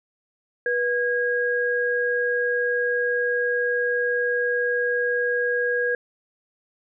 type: tone pair together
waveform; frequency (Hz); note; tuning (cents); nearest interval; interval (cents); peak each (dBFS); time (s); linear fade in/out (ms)
sine; 487 / 1638; B4 / G#6; -24 / -24; octave + major sixth; 2100; -23; 0.66-5.95; 2
effects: none